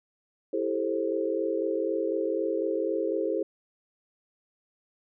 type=chord; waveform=sine; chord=A minor seventh; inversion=second; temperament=just; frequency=330 / 396 / 440 / 528 Hz; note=E4 / G4 / A4 / C5; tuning=+2 / +18 / 0 / +16 cents; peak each=-31 dBFS; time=0.53-3.43 s; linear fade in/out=5 ms; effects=none